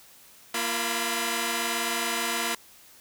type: tone cluster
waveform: 5% pulse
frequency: 233.8 / 341.3 / 997 Hz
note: A#3 / F4 / B5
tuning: +5 / -40 / +16 cents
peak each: -19 dBFS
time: 0.54-2.55 s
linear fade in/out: 5 ms
effects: white hiss -53 dBFS RMS until 3 s